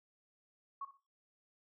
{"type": "tone with echo", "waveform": "sine", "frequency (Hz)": 1108.7, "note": "C#6", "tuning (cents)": 0, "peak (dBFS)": -39, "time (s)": [0.81, 0.85], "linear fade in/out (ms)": 5, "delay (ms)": 62, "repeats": 2, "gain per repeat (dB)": -13, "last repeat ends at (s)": 0.974, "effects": ["noise-tail reverb RT60 0.3 s tail -17 dB re dry"]}